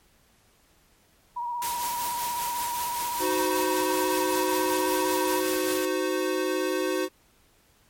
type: tone with vibrato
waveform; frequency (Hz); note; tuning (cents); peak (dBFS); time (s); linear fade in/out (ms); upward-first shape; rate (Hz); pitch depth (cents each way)
sine; 959; A#5; +49; -28; 1.36-5.41; 10; triangle; 16; 49
type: noise with tremolo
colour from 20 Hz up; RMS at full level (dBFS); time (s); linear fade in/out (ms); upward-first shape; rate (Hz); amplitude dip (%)
white; -32; 1.62-5.85; 0; triangle; 5.2; 40
type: chord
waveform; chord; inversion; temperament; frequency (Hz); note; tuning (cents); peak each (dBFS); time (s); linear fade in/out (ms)
square; C diminished; first; equal with one note detuned; 311.1 / 370 / 515.7; Eb4 / Gb4 / C5; 0 / 0 / -25; -31 / -28 / -31; 3.19-7.09; 50
effects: pink hiss -62 dBFS RMS until 7.89 s + MP3 64 kbps